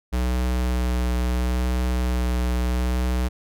square tone with vibrato, 61.74 Hz, B1, in tune, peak -21 dBFS, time 0.12-3.29 s, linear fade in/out 20 ms, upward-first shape sine, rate 0.75 Hz, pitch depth 14 cents each way, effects none

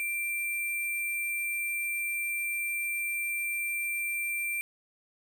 sine tone with sample-and-hold, 2359 Hz, D7, 7 cents sharp, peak -29 dBFS, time 0-4.61 s, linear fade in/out 0 ms, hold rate 11025 Hz, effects none

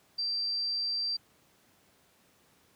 sine tone, 4699 Hz, D8, in tune, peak -29 dBFS, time 0.18-1.17 s, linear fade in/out 10 ms, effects pink hiss -65 dBFS RMS until 2.75 s + high-pass 100 Hz 12 dB/octave

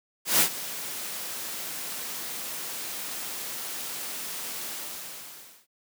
white noise with ADSR envelope, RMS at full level -19 dBFS, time 0.25-5.67 s, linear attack 150 ms, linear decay 88 ms, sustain -16 dB, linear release 1000 ms, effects high-pass 150 Hz 12 dB/octave

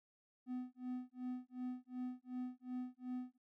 triangle tone with tremolo, 251.3 Hz, B3, 30 cents sharp, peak -37 dBFS, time 0.46-3.38 s, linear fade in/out 50 ms, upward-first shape sine, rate 2.7 Hz, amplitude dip 100%, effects none

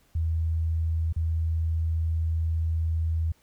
sine tone with dropouts, 81.2 Hz, E2, 26 cents flat, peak -23 dBFS, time 0.15-3.32 s, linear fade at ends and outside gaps 5 ms, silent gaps 1.127-1.162 s, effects pink hiss -64 dBFS RMS until 3.42 s

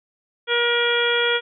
harmonic tone, 475.8 Hz, A#4, 35 cents sharp, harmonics 1 / 2 / 3 / 4 / 5 / 6 / 7, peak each -22 / -30 / -23 / -27 / -27 / -33 / -23 dBFS, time 0.47-1.41 s, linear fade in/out 50 ms, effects none

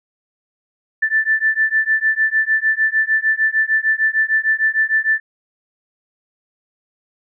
sine beating tone pair, 1760 / 1766.6 Hz, A6 / A6, 0 / +6 cents, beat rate 6.6 Hz, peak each -17 dBFS, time 1.02-5.2 s, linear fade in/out 10 ms, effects none

